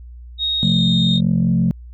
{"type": "tone with pitch glide", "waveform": "sine", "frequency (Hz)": [3750, 3696], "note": ["A#7", "A#7"], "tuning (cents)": [10, -16], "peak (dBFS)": -17, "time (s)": [0.38, 1.21], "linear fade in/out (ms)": 50, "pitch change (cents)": -26, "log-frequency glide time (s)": [0.6, 0.76]}
{"type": "chord", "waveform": "sine", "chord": "F major", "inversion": "second", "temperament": "equal", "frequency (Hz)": [130.81, 174.61, 220], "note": ["C3", "F3", "A3"], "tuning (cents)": [0, 0, 0], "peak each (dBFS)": [-19, -15, -18], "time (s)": [0.63, 1.71], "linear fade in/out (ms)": 0}
{"effects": ["tanh soft clip ceiling -7 dBFS", "added 60 Hz sine -34 dBFS peak until 1.93 s"]}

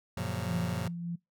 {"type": "chord", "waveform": "sawtooth", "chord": "Gb major seventh", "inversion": "none", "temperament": "just", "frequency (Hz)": [92.5, 115.62, 138.75, 173.43], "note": ["Gb2", "Bb2", "Db3", "F3"], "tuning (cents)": [0, -14, 2, -12], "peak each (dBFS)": [-33, -32, -35, -34], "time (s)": [0.17, 0.88], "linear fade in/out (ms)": 5}
{"type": "tone with tremolo", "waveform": "sine", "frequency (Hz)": 171.4, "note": "F3", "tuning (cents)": -32, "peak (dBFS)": -32, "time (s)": [0.48, 1.16], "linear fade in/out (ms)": 10, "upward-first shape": "sine", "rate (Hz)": 3.5, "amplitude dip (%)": 35}
{"effects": ["noise-tail reverb RT60 0.2 s tail -24 dB re dry"]}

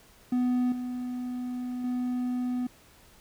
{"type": "tone with level steps", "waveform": "triangle", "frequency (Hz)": 248.7, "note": "B3", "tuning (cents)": 12, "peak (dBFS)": [-21, -29, -25], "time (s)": [0.32, 2.67], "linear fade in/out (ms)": 5, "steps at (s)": [0.72, 1.84], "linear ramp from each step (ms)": 2, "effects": ["pink hiss -57 dBFS RMS until 3.2 s"]}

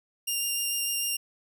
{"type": "tone with vibrato", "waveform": "10% pulse", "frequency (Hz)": 2798, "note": "F7", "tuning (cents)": 3, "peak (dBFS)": -19, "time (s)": [0.27, 1.17], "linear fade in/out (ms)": 10, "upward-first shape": "sine", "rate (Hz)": 6.7, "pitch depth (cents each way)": 8, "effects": []}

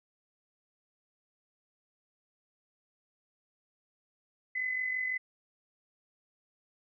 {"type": "tone with amplitude modulation", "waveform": "sine", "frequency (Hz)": 2025, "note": "B6", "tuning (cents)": 43, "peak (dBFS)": -28, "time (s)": [4.55, 5.18], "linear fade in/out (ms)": 10, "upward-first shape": "sine", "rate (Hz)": 46, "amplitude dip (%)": 50, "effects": []}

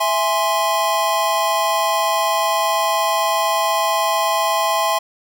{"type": "chord", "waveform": "square", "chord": "E augmented", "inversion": "none", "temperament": "equal", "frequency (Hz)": [659.3, 830.6, 1046.5], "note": ["E5", "G#5", "B#5"], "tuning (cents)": [0, 0, 0], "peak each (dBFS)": [-22, -22, -20], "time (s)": [0, 4.99], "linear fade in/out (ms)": 10, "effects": []}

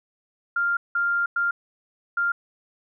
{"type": "tone bursts at uneven times", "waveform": "sine", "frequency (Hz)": 1396.9, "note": "F6", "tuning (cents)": 0, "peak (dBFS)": -20, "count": 4, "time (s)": [[0.56, 0.77], [0.95, 1.26], [1.36, 1.51], [2.17, 2.32]], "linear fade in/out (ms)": 5, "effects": []}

